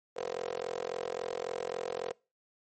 15% pulse tone with high-pass filter, 43.65 Hz, F1, in tune, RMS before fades -37 dBFS, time 0.16-2.13 s, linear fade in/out 10 ms, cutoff 510 Hz, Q 5.7, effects noise-tail reverb RT60 0.3 s tail -24 dB re dry + MP3 32 kbps

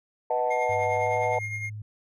sine chord, B dominant seventh, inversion none, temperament equal, 493.9 / 622.3 / 740 / 880 Hz, B4 / D#5 / F#5 / A5, 0 / 0 / 0 / 0 cents, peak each -28 dBFS, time 0.3-1.39 s, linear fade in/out 5 ms
triangle tone with tremolo, 2132 Hz, C7, 32 cents sharp, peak -27 dBFS, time 0.5-1.7 s, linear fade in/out 10 ms, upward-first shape triangle, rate 9.8 Hz, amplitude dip 60%
sine tone with pitch glide, 100.6 to 106.03 Hz, G2 to G#2, +45 to +36 cents, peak -34 dBFS, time 0.69-1.82 s, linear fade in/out 5 ms, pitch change +91 cents, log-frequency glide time 0.94-1.2 s
effects tanh soft clip ceiling -13 dBFS

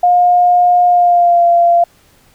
sine tone with pitch glide, 712 to 689.3 Hz, F5 to F5, +33 to -23 cents, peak -6 dBFS, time 0.03-1.84 s, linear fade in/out 5 ms, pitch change -56 cents, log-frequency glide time 0.86-1.45 s, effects pink hiss -50 dBFS RMS until 2.34 s

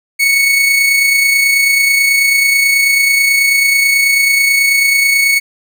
40% pulse tone with amplitude modulation, 2217 Hz, C#7, in tune, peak -6 dBFS, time 0.19-5.4 s, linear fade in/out 20 ms, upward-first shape sine, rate 29.2 Hz, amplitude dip 35%, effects none

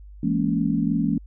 sine chord, A# half-diminished seventh, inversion second, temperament just, 167.82 / 209.8 / 233.1 / 279.7 Hz, E3 / G#3 / A#3 / C#4, +31 / +18 / 0 / +16 cents, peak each -25 dBFS, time 0.23-1.18 s, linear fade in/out 5 ms, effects added 50 Hz sine -40 dBFS peak until 1.26 s

